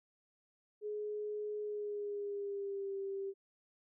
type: tone with pitch glide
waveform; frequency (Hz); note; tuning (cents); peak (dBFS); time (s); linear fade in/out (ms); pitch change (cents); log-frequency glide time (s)
sine; 420 to 391.9; G#4 to G4; +19 to 0; -37; 0.81-3.34; 50; -119; 1.62-2.96
effects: none